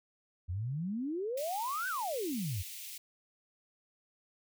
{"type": "exponential two-way sweep", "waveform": "sine", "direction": "up then down", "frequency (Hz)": [82.41, 1568, 82.41], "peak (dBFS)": -33, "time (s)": [0.48, 2.63], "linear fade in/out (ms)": 20, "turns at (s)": 1.88}
{"type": "high-pass noise", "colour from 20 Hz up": "white", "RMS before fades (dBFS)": -45, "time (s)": [1.37, 2.98], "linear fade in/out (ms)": 5, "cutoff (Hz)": 2100, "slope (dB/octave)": 48}
{"effects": []}